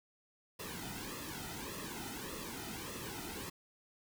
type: noise with flanger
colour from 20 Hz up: pink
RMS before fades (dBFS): -44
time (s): 0.59-3.5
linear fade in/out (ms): 10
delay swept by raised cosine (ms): 1.3 to 1.82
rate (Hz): 1.7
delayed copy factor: -0.75
effects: none